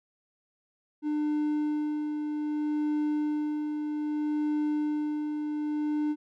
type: tone with tremolo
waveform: triangle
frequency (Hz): 300.1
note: D4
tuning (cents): +38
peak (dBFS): -23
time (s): 1.02-6.16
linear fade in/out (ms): 50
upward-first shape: sine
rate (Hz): 0.63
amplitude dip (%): 40
effects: none